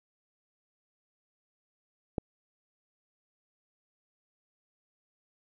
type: click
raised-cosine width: 2 ms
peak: -16 dBFS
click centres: 2.182 s
effects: none